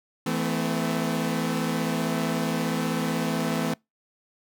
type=chord; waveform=sawtooth; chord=A minor; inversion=second; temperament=equal with one note detuned; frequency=164.81 / 220 / 255.4 Hz; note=E3 / A3 / C4; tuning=0 / 0 / -42 cents; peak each=-25 dBFS; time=0.26-3.74 s; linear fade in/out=5 ms; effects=noise-tail reverb RT60 0.2 s tail -26 dB re dry